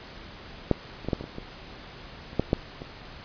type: clicks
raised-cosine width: 2 ms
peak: -6 / -28 / -15 / -10 / -21 / -24 / -22 / -29 / -8 / -7 / -24 dBFS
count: 11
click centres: 0.713 / 1.047 / 1.086 / 1.132 / 1.21 / 1.241 / 1.384 / 2.331 / 2.396 / 2.531 / 2.819 s
effects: pink hiss -44 dBFS RMS until 3.24 s + resampled to 11025 Hz

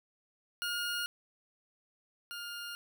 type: tone pair in turn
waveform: 20% pulse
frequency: 1426 / 1412.9 Hz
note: F6 / F6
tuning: +36 / +20 cents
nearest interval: unison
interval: 16 cents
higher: first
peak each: -28 / -35 dBFS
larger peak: first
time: 0.62-1.06 / 2.31-2.75 s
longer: neither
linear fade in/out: 0 ms
effects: none

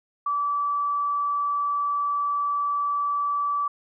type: tone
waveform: sine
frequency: 1155 Hz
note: D6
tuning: 29 cents flat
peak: -22 dBFS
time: 0.26-3.68 s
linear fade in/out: 5 ms
effects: none

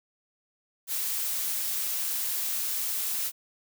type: noise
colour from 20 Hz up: blue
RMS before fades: -30 dBFS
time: 0.87-3.32 s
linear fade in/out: 50 ms
effects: none

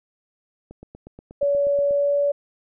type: click train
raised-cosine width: 2 ms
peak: -27 dBFS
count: 11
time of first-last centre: 0.71-1.909 s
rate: 8.34 Hz
type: tone with pitch glide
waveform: sine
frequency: 568 to 572 Hz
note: C#5 to D5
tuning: +42 to -46 cents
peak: -17 dBFS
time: 1.41-2.32 s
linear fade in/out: 10 ms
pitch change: +12 cents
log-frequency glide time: 1.81-2.16 s
effects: none

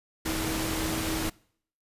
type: tone in noise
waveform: sine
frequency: 320 Hz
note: D#4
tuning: 49 cents sharp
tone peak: -32 dBFS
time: 0.25-1.3 s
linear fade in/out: 10 ms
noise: pink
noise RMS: -31 dBFS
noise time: 0.25-1.3 s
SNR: -4 dB
effects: noise-tail reverb RT60 0.6 s tail -24 dB re dry + resampled to 32000 Hz

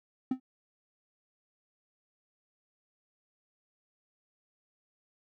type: tone with exponential decay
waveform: triangle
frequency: 258.7 Hz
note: C4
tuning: 19 cents flat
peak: -21 dBFS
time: 0.31-0.4 s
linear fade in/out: 5 ms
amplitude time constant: 19 ms
effects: none

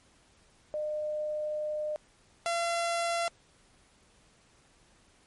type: tone pair in turn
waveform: sine / sawtooth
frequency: 606 / 681.9 Hz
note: D#5 / F5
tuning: -46 / -42 cents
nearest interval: major second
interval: 204 cents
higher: second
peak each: -30 / -24 dBFS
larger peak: second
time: 0.74-1.96 / 2.46-3.28 s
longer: first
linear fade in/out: 0 ms
effects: pink hiss -63 dBFS RMS until 5.26 s + MP3 48 kbps

